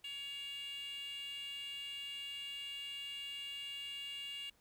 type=tone with high-pass filter; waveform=10% pulse; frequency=563 Hz; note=C#5; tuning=27 cents sharp; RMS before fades=-45 dBFS; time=0.04-4.5 s; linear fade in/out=5 ms; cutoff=2700 Hz; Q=9.9; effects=pink hiss -72 dBFS RMS until 4.6 s